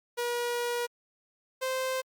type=tone pair in turn; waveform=sawtooth; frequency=480.3 / 520.3 Hz; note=B4 / C5; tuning=-48 / -10 cents; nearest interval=minor second; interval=138 cents; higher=second; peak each=-25 dBFS; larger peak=neither; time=0.17-0.87 / 1.61-2.02 s; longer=first; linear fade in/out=20 ms; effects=Opus 48 kbps